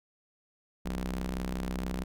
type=ring-modulated tone; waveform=sawtooth; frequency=64.5 Hz; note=C2; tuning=24 cents flat; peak=-25 dBFS; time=0.85-2.04 s; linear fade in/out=10 ms; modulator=116 Hz; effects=none